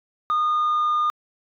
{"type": "tone with pitch glide", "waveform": "sine", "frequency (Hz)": [1225, 1217.2], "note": ["D#6", "D#6"], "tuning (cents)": [-27, -38], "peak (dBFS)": -16, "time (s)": [0.3, 1.1], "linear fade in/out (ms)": 0, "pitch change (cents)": -11, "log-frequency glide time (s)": [0.42, 0.93], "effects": ["tanh soft clip ceiling -17 dBFS"]}